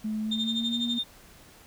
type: tone with pitch glide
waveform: sine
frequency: 215.8 to 236.7 Hz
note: A3 to A#3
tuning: -33 to +27 cents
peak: -27 dBFS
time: 0.04-0.99 s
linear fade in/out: 10 ms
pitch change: +160 cents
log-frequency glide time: 0.22-0.81 s
type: tone with tremolo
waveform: sine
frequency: 3636 Hz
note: A#7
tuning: 44 cents flat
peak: -24 dBFS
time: 0.31-1.04 s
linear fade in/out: 10 ms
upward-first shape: sine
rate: 12 Hz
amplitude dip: 75%
effects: tanh soft clip ceiling -21 dBFS + pink hiss -53 dBFS RMS until 1.66 s